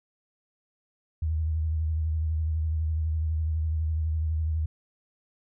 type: tone with vibrato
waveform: sine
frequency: 79 Hz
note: D#2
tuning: 27 cents sharp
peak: -24 dBFS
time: 1.22-4.66 s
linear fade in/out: 5 ms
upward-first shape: sine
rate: 12 Hz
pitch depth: 46 cents each way
effects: none